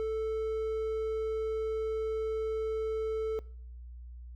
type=tone; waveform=triangle; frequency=440 Hz; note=A4; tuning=in tune; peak=-28 dBFS; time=0-3.39 s; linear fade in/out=0 ms; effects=noise-tail reverb RT60 0.6 s tail -23 dB re dry + added 60 Hz sine -43 dBFS peak until 4.35 s